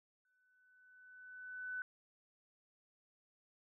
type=tone with exponential growth; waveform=sine; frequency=1500 Hz; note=F#6; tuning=23 cents sharp; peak=-38 dBFS; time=0.25-1.82 s; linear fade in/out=1 ms; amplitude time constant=340 ms; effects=none